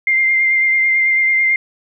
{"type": "tone with vibrato", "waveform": "sine", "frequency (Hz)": 2100, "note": "C7", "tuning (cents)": 6, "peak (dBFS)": -11, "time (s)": [0.07, 1.56], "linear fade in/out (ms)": 2, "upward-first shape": "sine", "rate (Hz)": 9.1, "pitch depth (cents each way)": 18, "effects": []}